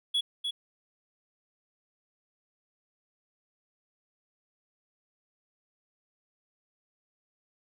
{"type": "tone with echo", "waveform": "triangle", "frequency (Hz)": 3370, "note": "G#7", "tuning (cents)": 25, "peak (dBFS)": -23, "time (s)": [0.14, 0.21], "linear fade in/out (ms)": 10, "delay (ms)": 300, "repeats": 1, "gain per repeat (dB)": -5, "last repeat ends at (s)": 0.51, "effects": []}